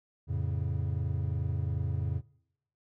triangle chord, F augmented, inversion none, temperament equal, 87.31 / 110 / 138.59 Hz, F2 / A2 / C#3, 0 / 0 / 0 cents, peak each -30 / -32 / -32 dBFS, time 0.27-2.22 s, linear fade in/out 50 ms, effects noise-tail reverb RT60 0.8 s tail -23 dB re dry

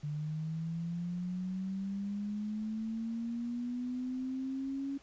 sine linear sweep, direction up, 146.83 to 278 Hz, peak -34 dBFS, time 0.03-4.98 s, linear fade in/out 10 ms, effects pink hiss -61 dBFS RMS until 5.02 s + resampled to 16000 Hz

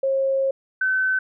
sine tone pair in turn, 539 / 1524.5 Hz, C#5 / G6, -49 / -49 cents, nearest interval octave + tritone, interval 1800 cents, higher second, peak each -18 dBFS, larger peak neither, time 0.03-0.51 / 0.81-1.19 s, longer first, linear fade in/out 5 ms, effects none

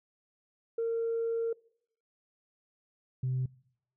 sine tone pair in turn, 458.9 / 128.77 Hz, A#4 / C3, -27 / -27 cents, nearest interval octave + minor seventh, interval 2200 cents, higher first, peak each -27 dBFS, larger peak neither, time 0.78-1.53 / 3.23-3.46 s, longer first, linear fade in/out 5 ms, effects noise-tail reverb RT60 0.7 s tail -24 dB re dry + tanh soft clip ceiling -25 dBFS

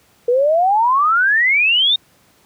sine exponential sweep, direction up, 470 to 3729 Hz, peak -11 dBFS, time 0.28-1.96 s, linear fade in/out 5 ms, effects pink hiss -54 dBFS RMS until 2.45 s + high-pass 80 Hz 12 dB/octave

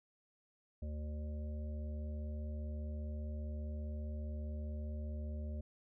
harmonic tone, 75.1 Hz, D2, 39 cents sharp, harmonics 1 / 3 / 5 / 7 / 8, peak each -39 / -49 / -59 / -60 / -55 dBFS, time 0.82-5.61 s, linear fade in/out 5 ms, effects none

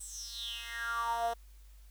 10% pulse tone with high-pass filter sweep, 233.1 Hz, A#3, in tune, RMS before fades -37 dBFS, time 0-1.34 s, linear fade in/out 10 ms, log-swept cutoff 8500 to 580 Hz, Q 7.4, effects added 50 Hz sine -52 dBFS peak until 1.9 s + white hiss -67 dBFS RMS until 1.9 s

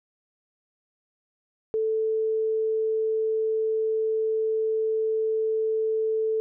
sine tone, 440 Hz, A4, in tune, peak -22 dBFS, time 1.74-6.4 s, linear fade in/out 0 ms, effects none

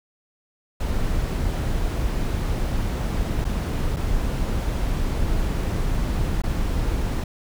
brown noise with dropouts, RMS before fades -23 dBFS, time 0.8-7.24 s, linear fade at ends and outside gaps 5 ms, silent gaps 3.444-3.45 / 3.963-3.967 / 6.419-6.436 s, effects none

